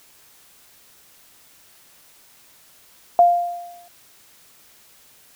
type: tone with exponential decay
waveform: sine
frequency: 698.5 Hz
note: F5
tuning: in tune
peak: -7 dBFS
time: 3.19-3.88 s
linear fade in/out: 1 ms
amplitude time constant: 150 ms
effects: white hiss -52 dBFS RMS until 5.35 s